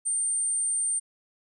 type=tone; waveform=sine; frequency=8870 Hz; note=C#9; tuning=in tune; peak=-24 dBFS; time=0.05-1 s; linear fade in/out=20 ms; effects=none